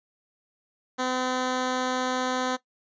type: tone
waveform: 10% pulse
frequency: 255 Hz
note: C4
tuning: 44 cents flat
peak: -17 dBFS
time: 0.98-2.57 s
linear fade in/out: 20 ms
effects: noise-tail reverb RT60 0.1 s tail -17 dB re dry + resampled to 16000 Hz